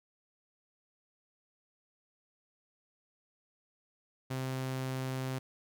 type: tone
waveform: sawtooth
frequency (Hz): 130.81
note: C3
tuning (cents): 0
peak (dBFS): -30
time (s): 4.3-5.39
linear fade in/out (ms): 10
effects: none